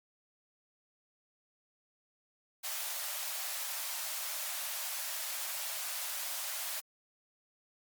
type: high-pass noise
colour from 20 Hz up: white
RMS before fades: -38 dBFS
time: 2.63-6.81 s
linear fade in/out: 20 ms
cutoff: 560 Hz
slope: 96 dB/octave
effects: Opus 48 kbps